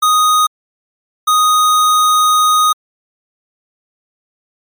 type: tone pair in turn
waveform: square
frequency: 1244.5 / 1244.5 Hz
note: D#6 / D#6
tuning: 0 / 0 cents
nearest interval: unison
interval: 0 cents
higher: neither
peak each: -9 dBFS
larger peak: neither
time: 0.02-0.47 / 1.27-2.73 s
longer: second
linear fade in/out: 10 ms
effects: MP3 96 kbps